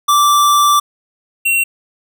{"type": "tone pair in turn", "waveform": "square", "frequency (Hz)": [1170, 2735], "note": ["D6", "F7"], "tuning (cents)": [-7, -37], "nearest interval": "octave + minor third", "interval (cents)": 1470, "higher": "second", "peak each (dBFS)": [-9, -12], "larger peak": "first", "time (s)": [[0.08, 0.8], [1.45, 1.64]], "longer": "first", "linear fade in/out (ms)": 10, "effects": []}